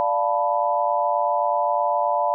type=chord; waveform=sine; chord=B half-diminished seventh; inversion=first; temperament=equal; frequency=587.3 / 698.5 / 880 / 987.8 Hz; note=D5 / F5 / A5 / B5; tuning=0 / 0 / 0 / 0 cents; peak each=-24 dBFS; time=0-2.34 s; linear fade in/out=0 ms; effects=none